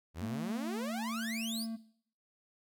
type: exponential sweep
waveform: sawtooth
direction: up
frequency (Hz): 74.9 to 5380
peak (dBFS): -35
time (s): 0.14-1.67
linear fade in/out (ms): 50
type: tone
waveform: triangle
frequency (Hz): 225.4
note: A3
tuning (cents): +42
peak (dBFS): -33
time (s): 0.21-1.77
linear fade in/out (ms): 20
effects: noise-tail reverb RT60 0.6 s tail -18 dB re dry